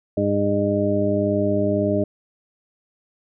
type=harmonic tone; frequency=101.8 Hz; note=G#2; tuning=34 cents flat; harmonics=1 / 2 / 3 / 4 / 6; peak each=-26 / -24 / -24 / -25 / -22 dBFS; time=0.17-2.04 s; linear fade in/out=5 ms; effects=none